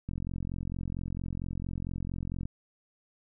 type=click train; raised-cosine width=5 ms; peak=-23 dBFS; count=106; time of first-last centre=0.09-2.455 s; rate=44.4 Hz; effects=none